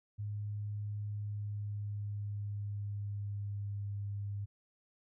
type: tone with pitch glide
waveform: sine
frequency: 103.83 to 101.22 Hz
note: G#2 to G#2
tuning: 0 to -44 cents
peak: -36 dBFS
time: 0.18-4.46 s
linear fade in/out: 20 ms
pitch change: -44 cents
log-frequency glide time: 1.09-3.86 s
effects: none